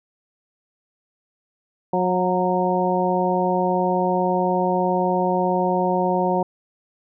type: harmonic tone with a mistuned harmonic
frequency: 181.7 Hz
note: F#3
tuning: 31 cents flat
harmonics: 1 / 2 / 3 / 4 / 5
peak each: -24 / -24 / -24 / -24 / -24 dBFS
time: 1.93-6.43 s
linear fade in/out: 5 ms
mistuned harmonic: 5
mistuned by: +29 cents
effects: none